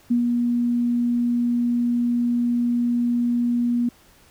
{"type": "tone with ADSR envelope", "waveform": "sine", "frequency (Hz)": 240, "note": "B3", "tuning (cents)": -49, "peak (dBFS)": -15, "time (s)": [0.1, 3.89], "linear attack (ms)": 13, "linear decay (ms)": 110, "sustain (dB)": -3, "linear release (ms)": 5, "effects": ["pink hiss -54 dBFS RMS until 4.3 s"]}